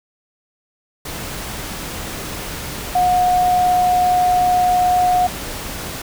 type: tone in noise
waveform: sine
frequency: 724 Hz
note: F#5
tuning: 38 cents flat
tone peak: -12 dBFS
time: 2.95-5.27 s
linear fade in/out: 5 ms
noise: pink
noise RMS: -28 dBFS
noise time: 1.05-6.02 s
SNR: +13 dB
effects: none